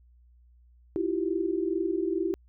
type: tone cluster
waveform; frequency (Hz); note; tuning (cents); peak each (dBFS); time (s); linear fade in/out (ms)
sine; 323.7 / 346 / 386.1; E4 / F4 / G4; -31 / -16 / -26; -30; 0.96-2.34; 0
effects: added 60 Hz sine -55 dBFS peak until 2.48 s